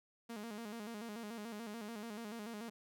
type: tone with vibrato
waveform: sawtooth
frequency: 219.9 Hz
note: A3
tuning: 1 cent flat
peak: -40 dBFS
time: 0.29-2.7 s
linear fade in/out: 10 ms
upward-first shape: square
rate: 6.9 Hz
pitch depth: 96 cents each way
effects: none